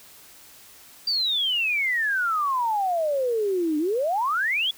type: exponential two-way sweep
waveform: sine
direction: down then up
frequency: 4739 to 293.7 to 3475 Hz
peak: -21 dBFS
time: 1.07-4.71 s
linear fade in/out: 5 ms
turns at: 3.78 s
effects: white hiss -49 dBFS RMS until 4.77 s